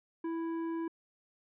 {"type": "tone with tanh clipping", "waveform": "sine", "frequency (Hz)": 330, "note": "E4", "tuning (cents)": 2, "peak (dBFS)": -35, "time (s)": [0.24, 0.88], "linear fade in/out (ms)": 5, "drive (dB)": 12, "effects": ["low-pass 2000 Hz 12 dB/octave"]}